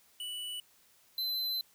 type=tone pair in turn; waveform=square; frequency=2960 / 4053 Hz; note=F#7 / B7; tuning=0 / +44 cents; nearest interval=perfect fourth; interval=544 cents; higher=second; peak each=-38 / -32 dBFS; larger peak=second; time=0.2-0.6 / 1.18-1.61 s; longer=second; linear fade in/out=2 ms; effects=white hiss -65 dBFS RMS until 1.74 s